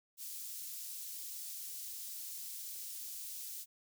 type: high-pass noise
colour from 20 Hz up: white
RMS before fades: -45 dBFS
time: 0.17-3.66 s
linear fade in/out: 50 ms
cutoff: 5100 Hz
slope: 12 dB/octave
effects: none